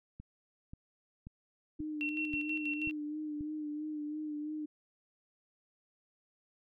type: click train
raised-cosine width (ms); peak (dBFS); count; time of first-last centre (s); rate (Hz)
5; -34; 7; 0.2-3.409; 1.87
type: tone with vibrato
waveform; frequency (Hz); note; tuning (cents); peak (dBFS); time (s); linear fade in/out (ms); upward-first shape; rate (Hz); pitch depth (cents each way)
sine; 302.1; D4; +49; -36; 1.79-4.66; 10; sine; 3; 33
type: tone with tremolo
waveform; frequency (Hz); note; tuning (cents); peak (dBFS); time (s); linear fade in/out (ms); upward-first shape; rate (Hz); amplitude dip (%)
sine; 2719; F7; -47; -33; 2.01-2.91; 0; square; 6.2; 55
effects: none